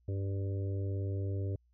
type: harmonic tone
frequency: 98 Hz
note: G2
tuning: in tune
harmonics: 1 / 3 / 4 / 5 / 6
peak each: -32 / -45 / -44 / -48 / -51 dBFS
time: 0.08-1.56 s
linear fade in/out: 5 ms
effects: added 60 Hz sine -66 dBFS peak until 1.73 s